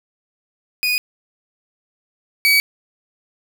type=tone pair in turn; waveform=30% pulse; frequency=2477 / 2272 Hz; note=D#7 / C#7; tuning=-8 / +42 cents; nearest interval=minor second; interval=150 cents; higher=first; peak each=-14 / -9 dBFS; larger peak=second; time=0.83-0.98 / 2.45-2.6 s; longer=neither; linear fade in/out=0 ms; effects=none